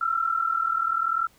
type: tone pair together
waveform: sine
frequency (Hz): 1326 / 1366.4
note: E6 / F6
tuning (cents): +10 / -38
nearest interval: minor second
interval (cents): 52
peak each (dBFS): -25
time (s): 0.01-1.27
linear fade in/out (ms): 5
effects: pink hiss -59 dBFS RMS until 1.38 s